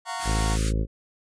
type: chord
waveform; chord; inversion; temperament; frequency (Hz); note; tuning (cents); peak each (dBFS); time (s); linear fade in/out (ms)
sawtooth; Gb major seventh; third; just; 693.7 / 740 / 925 / 1110; F5 / Gb5 / Bb5 / Db6; -12 / 0 / -14 / +2; -32 / -32 / -29 / -31; 0.05-0.58; 50
type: band-stop noise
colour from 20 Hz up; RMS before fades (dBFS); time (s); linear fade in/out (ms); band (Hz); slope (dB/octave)
white; -32; 0.18-0.73; 50; 380 to 1200; 96
type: harmonic tone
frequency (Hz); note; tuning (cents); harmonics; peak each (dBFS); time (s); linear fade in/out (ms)
54.1; A1; -29; 1 / 2 / 3 / 4 / 5 / 6 / 7 / 8 / 9 / 10; -23 / -29 / -33 / -35 / -37 / -39 / -40 / -41 / -42 / -43; 0.24-0.87; 50
effects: resampled to 22050 Hz